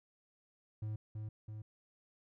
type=tone with echo; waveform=triangle; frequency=107.6 Hz; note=A2; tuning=38 cents flat; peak=-35 dBFS; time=0.82-0.96 s; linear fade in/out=5 ms; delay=330 ms; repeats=2; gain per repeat=-3 dB; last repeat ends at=1.62 s; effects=none